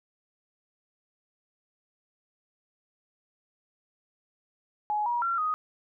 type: tone with pitch steps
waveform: sine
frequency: 841 / 957 / 1367 / 1248 Hz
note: G#5 / A#5 / F6 / D#6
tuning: +22 / +45 / -37 / +5 cents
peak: -25 dBFS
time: 4.9-5.54 s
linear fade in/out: 0 ms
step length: 160 ms
effects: none